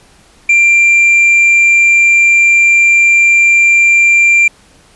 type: tone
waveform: triangle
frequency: 2372 Hz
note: D7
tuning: 17 cents sharp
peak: -3 dBFS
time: 0.49-4.48 s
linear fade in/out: 5 ms
effects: pink hiss -45 dBFS RMS until 4.95 s + resampled to 24000 Hz